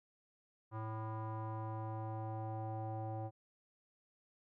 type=tone with low-pass filter sweep; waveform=square; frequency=110 Hz; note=A2; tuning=in tune; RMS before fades=-42 dBFS; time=0.71-3.31 s; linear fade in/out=50 ms; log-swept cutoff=1100 to 720 Hz; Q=4.5; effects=none